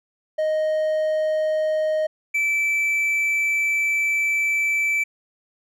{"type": "tone pair in turn", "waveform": "triangle", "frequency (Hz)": [622.3, 2320], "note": ["D#5", "D7"], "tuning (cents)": [0, -22], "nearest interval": "octave + major seventh", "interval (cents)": 2278, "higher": "second", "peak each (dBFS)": -17, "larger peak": "neither", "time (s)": [[0.38, 2.07], [2.34, 5.04]], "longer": "second", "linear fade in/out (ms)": 10, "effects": []}